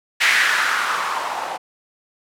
violet noise with low-pass filter sweep, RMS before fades -20 dBFS, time 0.2-1.58 s, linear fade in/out 20 ms, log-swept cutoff 2100 to 760 Hz, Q 3.1, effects none

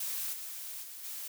blue noise with level steps, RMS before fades -36 / -42 / -46 / -41 dBFS, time 0-1.28 s, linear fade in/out 5 ms, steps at 0.32 / 0.82 / 1.03 s, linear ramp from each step 20 ms, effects none

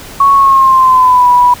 sine tone with pitch glide, 1108.7 to 982.1 Hz, C#6 to B5, 0 to -10 cents, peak -3 dBFS, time 0.2-1.54 s, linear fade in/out 5 ms, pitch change -210 cents, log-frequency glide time 0.34-1.28 s, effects pink hiss -30 dBFS RMS until 1.6 s

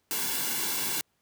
white noise with comb filter, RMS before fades -30 dBFS, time 0.11-1.01 s, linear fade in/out 0 ms, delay 1.6 ms, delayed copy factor -0.7, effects pink hiss -73 dBFS RMS until 1.21 s + high-pass 80 Hz 12 dB/octave

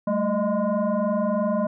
sine tone with frequency modulation, 196 Hz, G3, in tune, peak -20 dBFS, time 0.07-1.67 s, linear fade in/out 5 ms, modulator 415 Hz, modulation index 1.6, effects none

